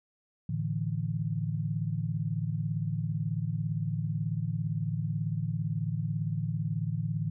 sine chord, A suspended fourth, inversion none, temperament equal, 110 / 146.83 / 164.81 Hz, A2 / D3 / E3, 0 / 0 / 0 cents, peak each -33 dBFS, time 0.49-7.3 s, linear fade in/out 5 ms, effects none

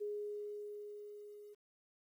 sine tone with level ramp, 415.3 Hz, G#4, in tune, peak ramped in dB -37 to -52 dBFS, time 0-1.55 s, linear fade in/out 20 ms, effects 12-bit

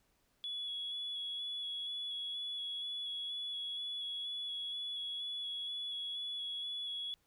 sine tone with vibrato, 3381 Hz, G#7, 30 cents sharp, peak -37 dBFS, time 0.44-7.14 s, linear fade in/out 0 ms, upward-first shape square, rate 2.1 Hz, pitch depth 14 cents each way, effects tanh soft clip ceiling -33 dBFS + pink hiss -75 dBFS RMS until 7.26 s

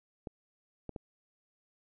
clicks, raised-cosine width 2 ms, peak -26 dBFS, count 3, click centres 0.272 / 0.893 / 0.962 s, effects none

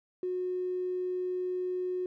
triangle tone, 364.6 Hz, F#4, 25 cents flat, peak -26 dBFS, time 0.23-2.06 s, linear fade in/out 2 ms, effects tanh soft clip ceiling -28 dBFS

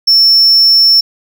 triangle tone, 5400 Hz, E8, 41 cents sharp, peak -3 dBFS, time 0.07-1.01 s, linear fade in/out 10 ms, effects none

